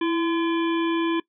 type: harmonic tone with a mistuned harmonic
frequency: 341.2 Hz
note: F4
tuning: 40 cents flat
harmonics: 1 / 3 / 5 / 7 / 9 / 10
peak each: -21 / -30 / -34 / -36 / -39 / -40 dBFS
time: 0.01-1.2 s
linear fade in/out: 5 ms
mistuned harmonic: 1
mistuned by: -50 cents
effects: noise-tail reverb RT60 0.1 s tail -21 dB re dry